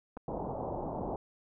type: clicks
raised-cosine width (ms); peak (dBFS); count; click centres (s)
1; -30; 2; 0.169 / 0.173
type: low-pass noise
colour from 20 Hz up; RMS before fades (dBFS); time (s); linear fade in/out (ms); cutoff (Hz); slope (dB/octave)
white; -37; 0.28-1.16; 2; 910; 48
effects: none